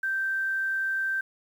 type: tone with quantisation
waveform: sine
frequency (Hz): 1563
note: G6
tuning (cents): -6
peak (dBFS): -25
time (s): 0.03-1.21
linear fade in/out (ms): 5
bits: 9
effects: none